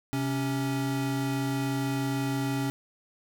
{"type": "tone pair together", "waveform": "square", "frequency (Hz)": [131.13, 277.2], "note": ["C3", "C#4"], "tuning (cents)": [4, 0], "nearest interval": "octave + minor second", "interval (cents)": 1296, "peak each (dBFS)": [-31, -30], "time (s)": [0.13, 2.7], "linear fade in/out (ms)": 0, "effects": []}